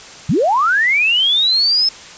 sine linear sweep, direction up, 113.4 to 5274 Hz, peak -11 dBFS, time 0.29-1.89 s, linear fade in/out 5 ms, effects white hiss -36 dBFS RMS until 2.17 s + resampled to 16000 Hz

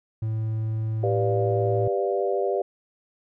triangle tone, 110.2 Hz, A2, 3 cents sharp, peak -22 dBFS, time 0.22-1.88 s, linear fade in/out 5 ms
sine chord, G dominant seventh, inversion none, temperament equal, 392 / 493.9 / 587.3 / 698.5 Hz, G4 / B4 / D5 / F5, 0 / 0 / 0 / 0 cents, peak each -25 / -28 / -28 / -30 dBFS, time 1.03-2.62 s, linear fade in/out 5 ms
effects none

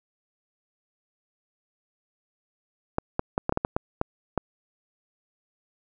clicks, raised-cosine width 1 ms, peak -9 dBFS, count 10, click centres 2.984 / 3.194 / 3.379 / 3.494 / 3.524 / 3.574 / 3.649 / 3.765 / 4.014 / 4.377 s, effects none

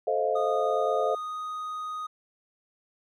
sine chord, F dominant seventh, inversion first, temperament just, 436.5 / 523.8 / 628.6 / 698.5 Hz, A4 / C5 / Eb5 / F5, -14 / +2 / +18 / 0 cents, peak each -29 dBFS, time 0.07-1.15 s, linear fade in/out 5 ms
triangle tone with pitch glide, 1234 to 1245.5 Hz, D#6 to D#6, -15 to +1 cents, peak -30 dBFS, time 0.35-2.07 s, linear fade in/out 10 ms, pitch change +16 cents, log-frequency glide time 1.05-1.38 s
effects none

